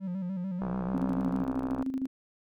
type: tone with vibrato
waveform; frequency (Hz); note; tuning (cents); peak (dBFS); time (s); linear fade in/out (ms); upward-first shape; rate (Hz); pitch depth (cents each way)
triangle; 185; F#3; 0; -29; 0-1.46; 50; square; 6.8; 67
type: click train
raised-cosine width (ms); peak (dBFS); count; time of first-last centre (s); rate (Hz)
1; -22; 78; 0.62-1.827; 63.8
type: tone with tremolo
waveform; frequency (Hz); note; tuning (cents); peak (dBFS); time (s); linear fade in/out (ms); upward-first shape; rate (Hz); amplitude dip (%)
sine; 264.2; C4; +17; -27; 0.94-2.07; 5; square; 13; 60
effects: none